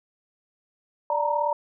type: tone cluster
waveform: sine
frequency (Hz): 586 / 911 / 949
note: D5 / A#5 / A#5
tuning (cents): -4 / -40 / +31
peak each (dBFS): -26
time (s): 1.1-1.53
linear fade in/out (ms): 2
effects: none